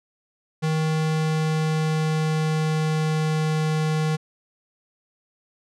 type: tone with pitch glide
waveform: square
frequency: 157.3 to 155.94 Hz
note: D#3 to D#3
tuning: +19 to +4 cents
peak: -21 dBFS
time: 0.62-4.17 s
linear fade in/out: 20 ms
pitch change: -15 cents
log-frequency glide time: 0.75-3.68 s
effects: low-pass 8000 Hz 12 dB/octave